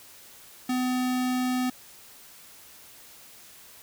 square tone, 252.6 Hz, B3, 39 cents sharp, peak -25 dBFS, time 0.69-1.7 s, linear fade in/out 5 ms, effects white hiss -50 dBFS RMS until 3.82 s

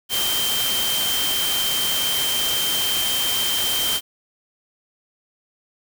sine tone in noise, 3136 Hz, G7, in tune, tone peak -22 dBFS, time 0.09-4.01 s, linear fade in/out 50 ms, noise white, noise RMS -24 dBFS, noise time 0.09-4.01 s, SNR -1 dB, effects none

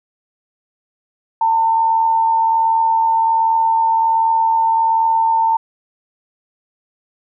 sine tone with amplitude modulation, 902 Hz, A5, 43 cents sharp, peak -10 dBFS, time 1.41-5.57 s, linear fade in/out 5 ms, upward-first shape sine, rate 81.3 Hz, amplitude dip 35%, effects none

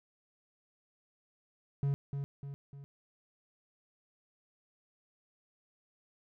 triangle tone with echo, 140 Hz, C#3, 18 cents sharp, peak -26 dBFS, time 1.83-1.94 s, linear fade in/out 0 ms, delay 300 ms, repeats 3, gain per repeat -6 dB, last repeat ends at 2.84 s, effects none

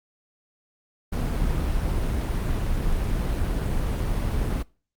brown noise with amplitude modulation, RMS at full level -23 dBFS, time 1.12-4.63 s, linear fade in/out 10 ms, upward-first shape sine, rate 217 Hz, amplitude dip 25%, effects noise-tail reverb RT60 0.4 s tail -25 dB re dry + Opus 32 kbps

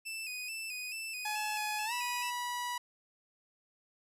sawtooth tone with vibrato, 2568 Hz, E7, 46 cents flat, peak -35 dBFS, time 0.05-2.31 s, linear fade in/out 20 ms, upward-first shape square, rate 2.3 Hz, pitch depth 55 cents each way
sawtooth tone with pitch glide, 849 to 975.2 Hz, G#5 to B5, +38 to -22 cents, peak -31 dBFS, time 1.25-2.78 s, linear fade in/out 5 ms, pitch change +240 cents, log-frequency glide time 1.85-1.93 s
effects resampled to 32000 Hz

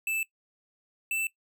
square tone pair in turn, 2637 / 2655 Hz, E7 / E7, 0 / +12 cents, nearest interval unison, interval 12 cents, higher second, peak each -28 dBFS, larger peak neither, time 0.07-0.23 / 1.11-1.27 s, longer neither, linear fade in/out 2 ms, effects noise-tail reverb RT60 0.1 s tail -19 dB re dry

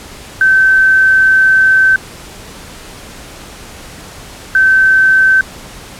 sine tone bursts at uneven times, 1542 Hz, G6, 29 cents flat, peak -5 dBFS, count 2, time 0.41-1.96 / 4.55-5.41 s, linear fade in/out 2 ms, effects pink hiss -32 dBFS RMS until 5.99 s + low-pass 11000 Hz 12 dB/octave

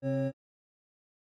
triangle tone cluster, 134.3 / 265.2 / 547 Hz, C3 / C4 / C#5, +46 / +23 / -23 cents, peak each -30 dBFS, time 0.02-0.32 s, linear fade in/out 50 ms, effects AAC 32 kbps

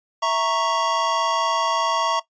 square chord, A# diminished, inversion second, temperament equal with one note detuned, 657 / 932.3 / 1108.7 Hz, E5 / A#5 / C#6, -6 / 0 / 0 cents, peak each -26 / -24 / -23 dBFS, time 0.22-2.2 s, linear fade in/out 10 ms, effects noise-tail reverb RT60 0.1 s tail -17 dB re dry + resampled to 16000 Hz

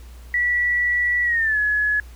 sine tone with pitch glide, 1949 to 1696.7 Hz, B6 to G#6, -23 to +37 cents, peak -17 dBFS, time 0.34-2 s, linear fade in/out 2 ms, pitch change -240 cents, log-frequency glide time 1.24-1.58 s, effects added 60 Hz sine -38 dBFS peak until 2.15 s + pink hiss -51 dBFS RMS until 2.15 s

